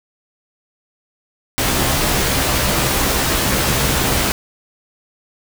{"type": "noise with comb filter", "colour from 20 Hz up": "pink", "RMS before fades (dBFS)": -17, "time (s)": [1.58, 4.32], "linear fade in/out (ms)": 0, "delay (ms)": 15, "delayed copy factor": 0.55, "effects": []}